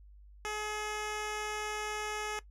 10% pulse tone with low-pass filter, 423.9 Hz, G#4, 35 cents sharp, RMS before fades -37 dBFS, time 0.45-2.39 s, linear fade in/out 0 ms, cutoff 8800 Hz, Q 0.97, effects noise-tail reverb RT60 0.1 s tail -18 dB re dry + added 50 Hz sine -52 dBFS peak until 2.5 s

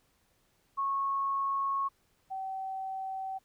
sine tone pair in turn, 1098 / 766.2 Hz, C#6 / G5, -17 / -40 cents, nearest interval tritone, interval 623 cents, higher first, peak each -28 / -34 dBFS, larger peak first, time 0.77-1.89 / 2.3-3.39 s, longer first, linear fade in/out 20 ms, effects pink hiss -71 dBFS RMS until 3.44 s

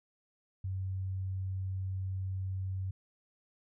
sine tone, 94.7 Hz, F#2, 41 cents sharp, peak -33 dBFS, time 0.64-2.91 s, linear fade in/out 5 ms, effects none

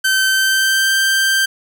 sawtooth tone with pitch glide, 1543 to 1570 Hz, G6 to G6, -28 to +2 cents, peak -9 dBFS, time 0.04-1.46 s, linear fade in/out 10 ms, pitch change +30 cents, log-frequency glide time 0.27-0.93 s, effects none

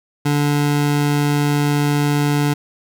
25% pulse tone, 145.7 Hz, D3, 13 cents flat, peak -11 dBFS, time 0.25-2.54 s, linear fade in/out 10 ms, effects none

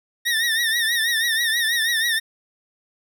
25% pulse tone with vibrato, 1839 Hz, A#6, 24 cents flat, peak -15 dBFS, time 0.25-2.2 s, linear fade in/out 20 ms, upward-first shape triangle, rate 6.2 Hz, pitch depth 100 cents each way, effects 9-bit

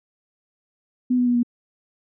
sine tone with pitch steps, 250.1 / 246.7 / 243.3 / 239.9 Hz, B3 / B3 / B3 / A#3, +22 / -2 / -26 / +50 cents, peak -16 dBFS, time 1.1-1.432 s, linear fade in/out 10 ms, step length 83 ms, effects none

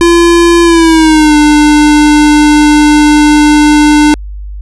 square tone with pitch glide, 341.6 to 299.1 Hz, F4 to D4, -38 to +32 cents, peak -3 dBFS, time 0.01-4.14 s, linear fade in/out 0 ms, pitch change -230 cents, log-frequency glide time 0.63-1.36 s, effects added 50 Hz sine -19 dBFS peak until 4.61 s + resampled to 24000 Hz

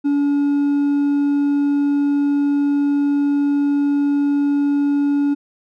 triangle tone with hard clipping, 285.6 Hz, D4, 48 cents flat, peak -15 dBFS, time 0.04-5.35 s, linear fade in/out 20 ms, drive 5 dB, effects none

